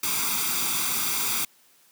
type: noise with comb filter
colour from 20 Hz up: white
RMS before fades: -26 dBFS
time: 0.03-1.45 s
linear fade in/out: 5 ms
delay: 0.84 ms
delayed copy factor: +0.75
effects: white hiss -59 dBFS RMS until 1.91 s + high-pass 150 Hz 12 dB/octave